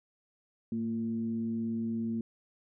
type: tone with frequency modulation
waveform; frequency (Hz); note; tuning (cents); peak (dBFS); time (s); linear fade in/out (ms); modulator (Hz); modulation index
sine; 227.1; A#3; -45; -30; 0.72-2.21; 2; 119; 0.43
effects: none